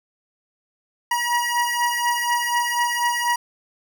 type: beating tone pair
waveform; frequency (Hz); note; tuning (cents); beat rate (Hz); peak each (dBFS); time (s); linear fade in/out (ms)
25% pulse; 957 / 961.1; A#5 / B5; +45 / -47; 4.1; -18 / -20; 1.11-3.36; 5
effects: none